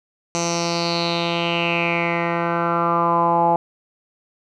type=tone with low-pass filter sweep; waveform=10% pulse; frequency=170 Hz; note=F3; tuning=46 cents flat; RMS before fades=-20 dBFS; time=0.35-3.56 s; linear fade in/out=0 ms; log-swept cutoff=6400 to 810 Hz; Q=5.4; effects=none